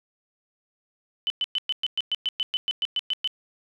sine tone bursts, 3020 Hz, F#7, 35 cents sharp, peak -22 dBFS, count 15, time 1.27-3.275 s, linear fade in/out 0 ms, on 31 ms, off 110 ms, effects none

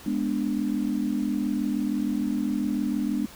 sine chord, G# diminished, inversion none, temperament equal, 207.7 / 246.9 / 293.7 Hz, G#3 / B3 / D4, 0 / 0 / 0 cents, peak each -28 dBFS, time 0.06-3.26 s, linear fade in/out 5 ms, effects pink hiss -46 dBFS RMS until 3.35 s

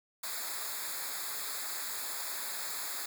white noise with comb filter, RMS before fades -38 dBFS, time 0.23-3.06 s, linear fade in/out 5 ms, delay 0.34 ms, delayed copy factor -1, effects none

